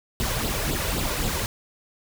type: noise with flanger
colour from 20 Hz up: pink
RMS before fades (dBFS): -26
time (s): 0.2-1.46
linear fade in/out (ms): 0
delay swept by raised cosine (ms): 0.24 to 2.04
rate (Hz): 3.8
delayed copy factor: +0.6
effects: none